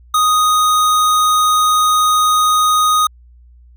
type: tone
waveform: square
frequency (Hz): 1244.5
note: D#6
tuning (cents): 0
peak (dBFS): -11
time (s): 0.14-3.07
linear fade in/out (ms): 5
effects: added 60 Hz sine -41 dBFS peak until 3.76 s